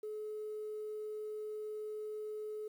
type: tone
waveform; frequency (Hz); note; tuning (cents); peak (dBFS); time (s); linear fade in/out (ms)
sine; 426.8; G#4; +47; -38; 0.03-2.68; 5
effects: tanh soft clip ceiling -36 dBFS + 11-bit